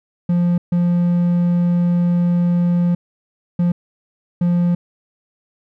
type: tone bursts at uneven times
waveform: triangle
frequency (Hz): 174.61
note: F3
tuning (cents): 0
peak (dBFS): -11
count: 4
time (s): 0.29-0.58 / 0.72-2.95 / 3.59-3.72 / 4.41-4.75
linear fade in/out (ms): 5
effects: none